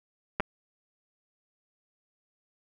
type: clicks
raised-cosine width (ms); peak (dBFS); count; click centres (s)
0.5; -13; 2; 0.399 / 0.404
effects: none

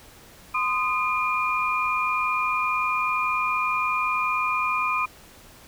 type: tone cluster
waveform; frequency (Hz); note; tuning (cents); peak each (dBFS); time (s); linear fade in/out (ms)
sine; 1029 / 1239 / 2412; C6 / D#6 / D7; -29 / -8 / +46; -26; 0.54-5.06; 10
effects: pink hiss -49 dBFS RMS until 5.67 s

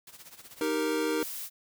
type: noise with tremolo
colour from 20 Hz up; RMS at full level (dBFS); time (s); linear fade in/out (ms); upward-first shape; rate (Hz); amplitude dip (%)
white; -47; 0.07-0.68; 2; sine; 16; 75
type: chord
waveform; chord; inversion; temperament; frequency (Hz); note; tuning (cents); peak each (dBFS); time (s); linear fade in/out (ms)
square; Eb major; none; equal; 311.1 / 392 / 466.2; Eb4 / G4 / Bb4; 0 / 0 / 0; -31 / -35 / -31; 0.61-1.23; 2
type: noise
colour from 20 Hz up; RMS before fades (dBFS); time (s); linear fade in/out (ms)
blue; -38; 1.19-1.5; 50
effects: none

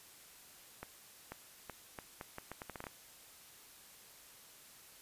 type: accelerating click train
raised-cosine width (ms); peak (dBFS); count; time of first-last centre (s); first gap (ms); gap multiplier
0.5; -28; 13; 0.83-2.868; 490; 0.77
effects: white hiss -58 dBFS RMS until 5.01 s + resampled to 32000 Hz

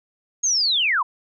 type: linear sweep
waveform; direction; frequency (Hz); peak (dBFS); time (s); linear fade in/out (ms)
sine; down; 6645 to 906; -17; 0.43-1.03; 10
effects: none

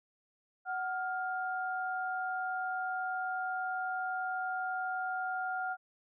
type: tone pair together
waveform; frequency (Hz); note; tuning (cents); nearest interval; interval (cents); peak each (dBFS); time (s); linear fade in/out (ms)
sine; 745.3 / 1407; F#5 / F6; +12 / +12; major seventh; 1100; -35 / -36; 0.65-5.77; 50
effects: none

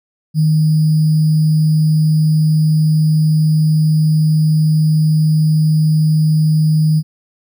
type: tone with sample-and-hold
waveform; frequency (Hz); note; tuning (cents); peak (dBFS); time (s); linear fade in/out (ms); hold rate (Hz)
sine; 155.56; D#3; 0; -9; 0.34-7.03; 50; 4900
effects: none

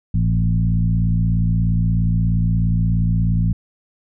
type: tone with frequency modulation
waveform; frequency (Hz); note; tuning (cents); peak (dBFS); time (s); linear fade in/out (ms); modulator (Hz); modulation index
sine; 108.5; A2; -24; -14; 0.14-3.53; 5; 56.9; 1.3
effects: none

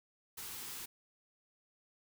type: band-stop noise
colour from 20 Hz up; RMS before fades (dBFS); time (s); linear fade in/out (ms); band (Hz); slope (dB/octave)
white; -45; 0.37-0.86; 10; 510 to 740; 96
effects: none

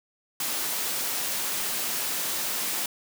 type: high-pass noise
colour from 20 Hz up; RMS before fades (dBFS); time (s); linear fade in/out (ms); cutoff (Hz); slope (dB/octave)
white; -29; 0.4-2.86; 2; 170; 12
effects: none

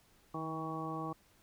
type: harmonic tone with a mistuned harmonic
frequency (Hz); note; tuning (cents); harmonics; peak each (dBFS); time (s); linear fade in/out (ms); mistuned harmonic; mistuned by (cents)
160; D#3; +49; 1 / 2 / 3 / 4 / 5 / 6 / 7; -43 / -42 / -47 / -49 / -45 / -52 / -42; 0.34-1.13; 5; 1; -26
effects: pink hiss -67 dBFS RMS until 1.42 s

